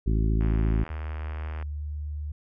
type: harmonic tone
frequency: 54.3 Hz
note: A1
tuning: 22 cents flat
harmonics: 1 / 2 / 3 / 4 / 5 / 6 / 7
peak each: -22 / -28 / -32 / -34 / -36 / -38 / -39 dBFS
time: 0.06-0.84 s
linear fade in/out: 10 ms
type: click train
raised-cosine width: 0.5 ms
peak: -26 dBFS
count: 97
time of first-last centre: 0.41-1.625 s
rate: 79 Hz
type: tone with pitch glide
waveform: sine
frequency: 73.42 to 74.36 Hz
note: D2 to D2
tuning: 0 to +22 cents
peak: -30 dBFS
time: 0.9-2.32 s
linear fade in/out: 5 ms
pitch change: +22 cents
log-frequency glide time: 1.6-1.84 s
effects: none